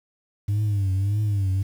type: tone with vibrato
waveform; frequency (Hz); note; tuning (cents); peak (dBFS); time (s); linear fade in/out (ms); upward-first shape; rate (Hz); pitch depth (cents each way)
sine; 100.3; G2; +40; -17; 0.48-1.63; 10; triangle; 1.7; 120
effects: tanh soft clip ceiling -19 dBFS + 8-bit